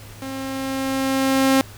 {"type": "tone with level ramp", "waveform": "sawtooth", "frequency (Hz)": 267.4, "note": "C4", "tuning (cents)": 38, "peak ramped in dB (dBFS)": [-25, -9], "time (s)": [0.22, 1.61], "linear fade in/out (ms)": 0, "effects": ["added 104 Hz sine -40 dBFS peak until 1.77 s", "pink hiss -43 dBFS RMS until 1.77 s"]}